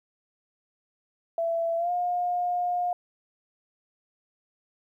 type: tone with pitch glide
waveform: sine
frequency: 668 to 711.8 Hz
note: E5 to F5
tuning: +23 to +33 cents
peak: -24 dBFS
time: 1.38-2.93 s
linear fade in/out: 2 ms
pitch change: +110 cents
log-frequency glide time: 1.77-1.91 s
effects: 11-bit